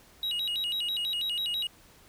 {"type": "tone with vibrato", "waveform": "triangle", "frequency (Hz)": 3322, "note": "G#7", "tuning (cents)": 0, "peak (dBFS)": -27, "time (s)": [0.23, 1.67], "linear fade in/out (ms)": 2, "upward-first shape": "square", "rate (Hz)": 6.1, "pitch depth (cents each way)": 250, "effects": ["pink hiss -57 dBFS RMS until 2.08 s"]}